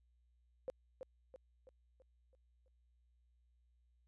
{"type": "tone with echo", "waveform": "sine", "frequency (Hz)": 519, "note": "C5", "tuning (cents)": -14, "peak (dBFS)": -38, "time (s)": [0.68, 0.7], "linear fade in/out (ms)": 0, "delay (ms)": 330, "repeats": 6, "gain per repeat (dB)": -6, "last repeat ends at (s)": 2.68, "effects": ["added 60 Hz sine -70 dBFS peak until 4.07 s", "resampled to 24000 Hz"]}